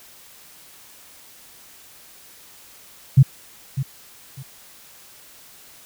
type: tone with echo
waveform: sine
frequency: 134.6 Hz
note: C3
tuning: 49 cents sharp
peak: -6 dBFS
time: 3.17-3.23 s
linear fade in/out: 10 ms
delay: 600 ms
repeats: 2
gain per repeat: -13 dB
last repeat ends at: 4.43 s
effects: white hiss -47 dBFS RMS until 5.85 s